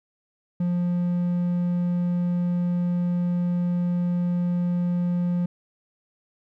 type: tone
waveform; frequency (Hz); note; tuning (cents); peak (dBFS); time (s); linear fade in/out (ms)
triangle; 176; F3; +14; -19; 0.6-5.46; 5
effects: none